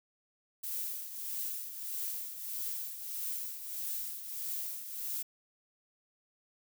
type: noise with tremolo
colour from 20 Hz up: violet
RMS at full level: -36 dBFS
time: 0.63-5.23 s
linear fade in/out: 10 ms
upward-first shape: triangle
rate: 1.6 Hz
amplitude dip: 65%
effects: none